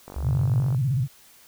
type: click train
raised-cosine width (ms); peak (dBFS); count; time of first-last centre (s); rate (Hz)
1; -25; 33; 0.08-0.747; 48
type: exponential sweep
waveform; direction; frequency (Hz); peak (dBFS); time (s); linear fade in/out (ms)
sine; up; 65.41 to 120; -26; 0.16-0.6; 5
type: tone with vibrato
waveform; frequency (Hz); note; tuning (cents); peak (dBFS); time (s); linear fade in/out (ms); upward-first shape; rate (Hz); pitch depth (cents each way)
sine; 130.3; C3; -7; -20; 0.22-1.08; 50; square; 16; 160
effects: white hiss -53 dBFS RMS until 1.47 s